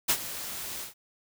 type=noise with ADSR envelope; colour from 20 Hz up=white; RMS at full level=-22 dBFS; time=0.08-0.94 s; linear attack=18 ms; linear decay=66 ms; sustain=-15 dB; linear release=130 ms; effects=none